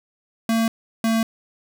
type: tone pair in turn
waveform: square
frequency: 226.5 / 225.5 Hz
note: A#3 / A3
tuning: -50 / +43 cents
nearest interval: unison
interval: 7 cents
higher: first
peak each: -18 dBFS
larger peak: neither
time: 0.49-0.68 / 1.04-1.23 s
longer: neither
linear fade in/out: 2 ms
effects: none